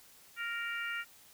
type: harmonic tone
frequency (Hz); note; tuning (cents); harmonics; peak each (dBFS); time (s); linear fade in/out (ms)
466.2; A#4; 0; 3 / 4 / 5 / 6; -38 / -40 / -42 / -44; 0.36-1.05; 50
effects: white hiss -59 dBFS RMS until 1.33 s